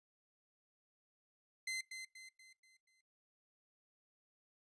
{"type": "tone with echo", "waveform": "sawtooth", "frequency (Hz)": 2065, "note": "C7", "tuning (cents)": -23, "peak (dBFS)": -35, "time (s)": [1.67, 1.81], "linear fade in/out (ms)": 5, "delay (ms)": 240, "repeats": 5, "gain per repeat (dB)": -7, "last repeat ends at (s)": 3.01, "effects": ["noise-tail reverb RT60 0.2 s tail -20 dB re dry", "resampled to 22050 Hz"]}